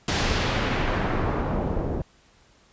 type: noise with low-pass filter sweep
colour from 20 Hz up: pink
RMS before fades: -25 dBFS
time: 0.08-2.02 s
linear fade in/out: 2 ms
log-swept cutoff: 6300 to 450 Hz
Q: 0.88
effects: pink hiss -58 dBFS RMS until 2.72 s + resampled to 16000 Hz